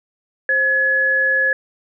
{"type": "tone pair together", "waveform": "sine", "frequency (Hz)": [527, 1696], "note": ["C5", "G#6"], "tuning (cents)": [12, 36], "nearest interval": "octave + minor sixth", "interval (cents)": 2024, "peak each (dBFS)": [-24, -14], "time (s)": [0.49, 1.53], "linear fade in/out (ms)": 2, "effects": []}